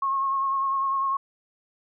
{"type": "tone with vibrato", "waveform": "sine", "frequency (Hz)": 1085, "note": "C#6", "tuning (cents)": -37, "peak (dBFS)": -22, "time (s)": [0.02, 1.17], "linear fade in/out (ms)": 5, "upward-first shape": "sine", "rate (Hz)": 10, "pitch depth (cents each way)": 27, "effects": []}